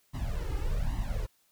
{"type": "noise with flanger", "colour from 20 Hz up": "brown", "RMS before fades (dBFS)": -31, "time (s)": [0.13, 1.27], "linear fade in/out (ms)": 20, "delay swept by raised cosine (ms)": [1, 2.4], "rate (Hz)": 1.2, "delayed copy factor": 1, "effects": ["white hiss -69 dBFS RMS until 1.51 s"]}